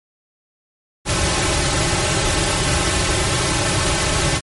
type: noise with comb filter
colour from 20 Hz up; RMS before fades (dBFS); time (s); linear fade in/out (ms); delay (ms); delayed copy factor
pink; -18; 1.05-4.41; 50; 4.2; -0.9
effects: MP3 48 kbps